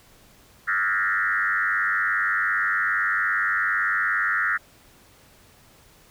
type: tone with frequency modulation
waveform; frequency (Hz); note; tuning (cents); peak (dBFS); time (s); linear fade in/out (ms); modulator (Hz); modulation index
sine; 1613; G6; +49; -20; 0.67-4.58; 20; 97.5; 3.2
effects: pink hiss -54 dBFS RMS until 6.1 s